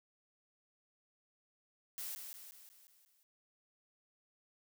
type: noise with echo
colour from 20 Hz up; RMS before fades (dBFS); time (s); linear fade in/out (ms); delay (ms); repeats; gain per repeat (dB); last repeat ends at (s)
blue; -43; 1.98-2.15; 0; 180; 6; -5; 3.23
effects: none